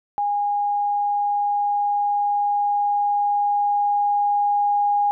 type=tone with level ramp; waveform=sine; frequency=819 Hz; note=G#5; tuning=24 cents flat; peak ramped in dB=-19 to -16 dBFS; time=0.18-5.11 s; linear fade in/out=0 ms; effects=none